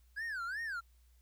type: tone with vibrato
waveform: triangle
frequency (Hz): 1590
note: G6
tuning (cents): +24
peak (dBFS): -35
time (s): 0.16-0.81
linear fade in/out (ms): 20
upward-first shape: sine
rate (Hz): 2.7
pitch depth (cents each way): 270
effects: added 60 Hz sine -62 dBFS peak until 1.21 s + white hiss -75 dBFS RMS until 1.21 s